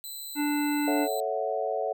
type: tone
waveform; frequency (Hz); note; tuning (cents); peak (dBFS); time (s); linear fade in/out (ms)
5% pulse; 4014; B7; +27; -30; 0.04-1.2; 0
type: harmonic tone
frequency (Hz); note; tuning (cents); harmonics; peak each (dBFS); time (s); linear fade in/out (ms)
293.7; D4; 0; 1 / 3 / 5 / 7 / 9; -25 / -34 / -39 / -39 / -40; 0.35-1.08; 50
type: chord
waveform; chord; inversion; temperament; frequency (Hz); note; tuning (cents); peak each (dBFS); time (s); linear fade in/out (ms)
sine; F# minor seventh; first; equal; 440 / 554.4 / 659.3 / 740; A4 / C#5 / E5 / F#5; 0 / 0 / 0 / 0; -32; 0.87-1.93; 10
effects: none